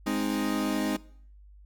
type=chord; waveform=40% pulse; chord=Ab major; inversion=none; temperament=equal; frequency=207.7 / 261.6 / 311.1 Hz; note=Ab3 / C4 / Eb4; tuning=0 / 0 / 0 cents; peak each=-30 dBFS; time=0.06-0.97 s; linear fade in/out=10 ms; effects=noise-tail reverb RT60 0.6 s tail -21 dB re dry + added 50 Hz sine -49 dBFS peak until 1.65 s

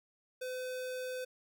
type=tone; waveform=square; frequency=508 Hz; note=B4; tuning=49 cents sharp; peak=-38 dBFS; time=0.41-1.25 s; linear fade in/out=10 ms; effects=none

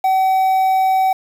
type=tone with quantisation; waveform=triangle; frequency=760 Hz; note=F#5; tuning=46 cents sharp; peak=-10 dBFS; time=0.04-1.13 s; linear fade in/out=5 ms; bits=6; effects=none

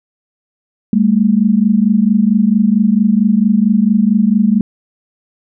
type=tone pair together; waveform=sine; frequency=199.65 / 224.1 Hz; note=G3 / A3; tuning=+32 / +32 cents; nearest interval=major second; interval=200 cents; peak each=-11 dBFS; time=0.93-4.61 s; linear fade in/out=2 ms; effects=none

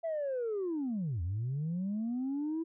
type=linear two-way sweep; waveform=sine; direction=down then up; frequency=673 to 80.8 to 332.7 Hz; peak=-30 dBFS; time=0.03-2.64 s; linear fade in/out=20 ms; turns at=1.22 s; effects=tanh soft clip ceiling -29 dBFS

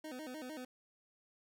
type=tone with vibrato; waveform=25% pulse; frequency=280.5 Hz; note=C#4; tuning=21 cents sharp; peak=-40 dBFS; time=0.04-0.65 s; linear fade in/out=5 ms; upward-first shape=square; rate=6.6 Hz; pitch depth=180 cents each way; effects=none

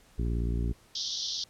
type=harmonic tone; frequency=58.27 Hz; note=A#1; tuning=in tune; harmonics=1 / 2 / 3 / 4 / 5 / 6 / 7; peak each=-28 / -34 / -38 / -40 / -42 / -44 / -45 dBFS; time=0.18-0.73 s; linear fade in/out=10 ms
type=band-pass noise; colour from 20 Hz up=white; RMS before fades=-34 dBFS; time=0.95-1.44 s; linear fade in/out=2 ms; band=3200 to 5900 Hz; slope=96 dB/octave
effects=pink hiss -60 dBFS RMS until 1.49 s + low-pass 12000 Hz 12 dB/octave

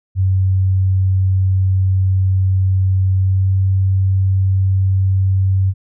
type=tone with pitch glide; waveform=sine; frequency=94.6 to 95.53 Hz; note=F#2 to G2; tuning=+39 to -44 cents; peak=-11 dBFS; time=0.15-5.74 s; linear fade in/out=50 ms; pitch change=+17 cents; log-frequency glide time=3.16-3.54 s; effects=none

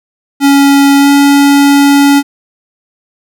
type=tone with pitch glide; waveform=square; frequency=279.6 to 282.2 Hz; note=C#4 to C#4; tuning=+15 to +31 cents; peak=-4 dBFS; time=0.4-2.23 s; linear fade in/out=50 ms; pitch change=+16 cents; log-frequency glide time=0.98-1.09 s; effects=none

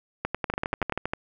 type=two click trains; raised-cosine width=0.5 ms; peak=-11 / -12 dBFS; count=8 / 9; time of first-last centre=0.25-0.923 / 0.5-1.135 s; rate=10.4 / 12.6 Hz; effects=none

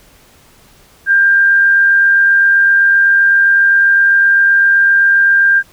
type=tone with amplitude modulation; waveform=sine; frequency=1594 Hz; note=G6; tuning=28 cents sharp; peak=-5 dBFS; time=1.06-5.63 s; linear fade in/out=50 ms; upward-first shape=sine; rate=87.7 Hz; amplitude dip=25%; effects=pink hiss -46 dBFS RMS until 5.72 s

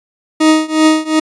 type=tone with tremolo; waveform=40% pulse; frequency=313 Hz; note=D#4; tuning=10 cents sharp; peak=-4 dBFS; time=0.4-1.2 s; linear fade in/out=10 ms; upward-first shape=triangle; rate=2.7 Hz; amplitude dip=95%; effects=resampled to 22050 Hz

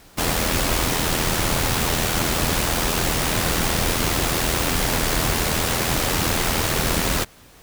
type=noise with amplitude modulation; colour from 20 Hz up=pink; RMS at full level=-19 dBFS; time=0.17-7.25 s; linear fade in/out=20 ms; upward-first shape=sine; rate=82.7 Hz; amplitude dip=50%; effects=pink hiss -49 dBFS RMS until 7.62 s

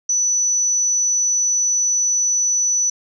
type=tone; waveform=sine; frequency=5960 Hz; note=F#8; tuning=12 cents sharp; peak=-15 dBFS; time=0.09-2.9 s; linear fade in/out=5 ms; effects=none

